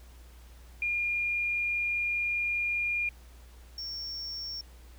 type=tone pair in turn; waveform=sine / triangle; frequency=2415 / 5478 Hz; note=D7 / F8; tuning=+48 / -34 cents; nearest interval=octave + major second; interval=1418 cents; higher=second; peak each=-27 / -34 dBFS; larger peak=first; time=0.82-3.09 / 3.78-4.61 s; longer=first; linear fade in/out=2 ms; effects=added 60 Hz sine -49 dBFS peak until 4.98 s + pink hiss -59 dBFS RMS until 4.98 s